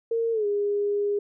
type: tone with pitch glide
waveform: sine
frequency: 458.9 to 408.8 Hz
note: A#4 to G#4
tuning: -27 to -27 cents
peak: -22 dBFS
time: 0.11-1.19 s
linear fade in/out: 5 ms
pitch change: -200 cents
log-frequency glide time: 0.32-0.46 s
effects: none